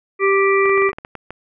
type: harmonic tone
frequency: 392 Hz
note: G4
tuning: in tune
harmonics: 1 / 3 / 5 / 6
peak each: -14 / -19 / -21 / -22 dBFS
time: 0.19-0.92 s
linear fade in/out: 50 ms
type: clicks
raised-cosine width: 0.5 ms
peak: -16 dBFS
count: 10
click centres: 0.657 / 0.695 / 0.777 / 0.821 / 0.891 / 0.931 / 0.985 / 1.049 / 1.153 / 1.306 s
effects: none